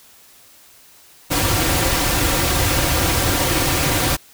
pink noise with comb filter, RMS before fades -18 dBFS, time 1.3-4.17 s, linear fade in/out 20 ms, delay 4.7 ms, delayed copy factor -0.65, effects white hiss -48 dBFS RMS until 4.33 s

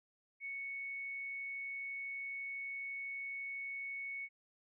sine tone, 2217 Hz, C#7, in tune, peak -40 dBFS, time 0.4-4.29 s, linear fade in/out 50 ms, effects none

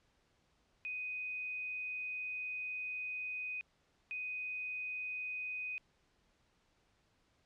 sine tone bursts at uneven times, 2498 Hz, D#7, 6 cents sharp, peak -38 dBFS, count 2, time 0.85-3.61 / 4.11-5.78 s, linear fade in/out 0 ms, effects pink hiss -74 dBFS RMS until 7.45 s + low-pass 6000 Hz 12 dB/octave

